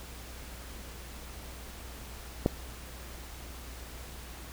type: clicks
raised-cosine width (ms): 2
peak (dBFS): -30 / -10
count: 2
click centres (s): 2.457 / 2.461
effects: added 60 Hz sine -45 dBFS peak until 4.52 s + pink hiss -47 dBFS RMS until 4.52 s